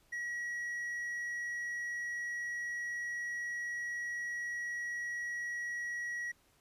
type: tone with hard clipping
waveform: sine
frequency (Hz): 1916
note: A#6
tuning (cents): +47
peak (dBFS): -37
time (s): 0.12-6.32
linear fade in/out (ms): 10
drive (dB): 3
effects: pink hiss -69 dBFS RMS until 6.6 s + resampled to 32000 Hz